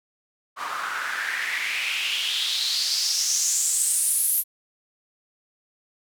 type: noise with band-pass filter sweep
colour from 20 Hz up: white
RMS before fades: -25 dBFS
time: 0.56-4.44 s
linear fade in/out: 50 ms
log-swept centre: 1100 to 12000 Hz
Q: 4.5
effects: none